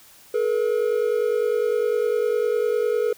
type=tone pair together; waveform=triangle; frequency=429 / 478.9 Hz; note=A4 / A#4; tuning=-44 / +47 cents; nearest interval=major second; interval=191 cents; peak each=-20 / -20 dBFS; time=0.34-3.13 s; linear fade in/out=5 ms; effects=white hiss -50 dBFS RMS until 3.17 s